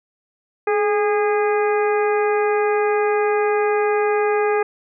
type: harmonic tone with a mistuned harmonic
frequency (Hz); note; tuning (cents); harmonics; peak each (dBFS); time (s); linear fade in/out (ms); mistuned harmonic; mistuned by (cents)
409.6; G#4; -24; 1 / 2 / 3 / 4 / 5 / 6; -17 / -23 / -27 / -29 / -31 / -33; 0.67-4.63; 5; 1; +52
effects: none